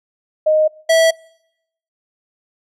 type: tone pair in turn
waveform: sine / square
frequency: 620 / 652.9 Hz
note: D#5 / E5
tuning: -6 / -17 cents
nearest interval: minor second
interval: 89 cents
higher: second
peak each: -10 dBFS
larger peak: neither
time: 0.46-0.68 / 0.89-1.11 s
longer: neither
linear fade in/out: 10 ms
effects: noise-tail reverb RT60 0.8 s tail -26 dB re dry + low-pass 10000 Hz 12 dB/octave